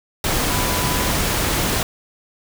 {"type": "tone in noise", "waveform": "sine", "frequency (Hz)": 993, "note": "B5", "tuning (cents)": 9, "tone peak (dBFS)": -28, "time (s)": [0.5, 1.11], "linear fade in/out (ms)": 2, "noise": "pink", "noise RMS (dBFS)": -20, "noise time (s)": [0.24, 1.83], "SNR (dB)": -11, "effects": []}